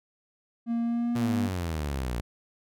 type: tone with pitch glide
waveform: triangle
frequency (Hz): 233.1 to 238.4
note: A#3 to A#3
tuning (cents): 0 to +39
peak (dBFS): -23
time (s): 0.66-1.5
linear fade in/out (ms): 50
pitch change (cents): +39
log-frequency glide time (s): 0.82-1.13
type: exponential sweep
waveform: sawtooth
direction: down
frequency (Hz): 121.4 to 56.8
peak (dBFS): -25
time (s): 1.15-2.21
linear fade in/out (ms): 10
effects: none